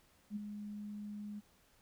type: tone with ADSR envelope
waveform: sine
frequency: 207.7 Hz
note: G#3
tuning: in tune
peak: -35 dBFS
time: 0.3-1.41 s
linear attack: 60 ms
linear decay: 18 ms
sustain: -7 dB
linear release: 26 ms
effects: pink hiss -69 dBFS RMS until 1.81 s